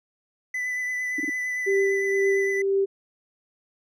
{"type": "tone with vibrato", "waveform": "triangle", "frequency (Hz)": 1997, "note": "B6", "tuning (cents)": 19, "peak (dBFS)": -24, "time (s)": [0.54, 2.62], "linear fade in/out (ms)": 5, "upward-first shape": "triangle", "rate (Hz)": 8.8, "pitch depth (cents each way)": 18}
{"type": "tone bursts", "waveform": "sine", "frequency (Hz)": 298.1, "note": "D4", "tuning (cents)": 26, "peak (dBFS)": -26, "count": 3, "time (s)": [1.18, 1.298], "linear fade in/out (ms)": 5, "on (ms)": 22, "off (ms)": 26}
{"type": "tone with tremolo", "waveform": "sine", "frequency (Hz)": 392, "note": "G4", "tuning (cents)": 0, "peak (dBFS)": -18, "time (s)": [1.66, 2.86], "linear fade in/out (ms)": 20, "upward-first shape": "triangle", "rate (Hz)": 2, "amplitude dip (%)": 55}
{"effects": []}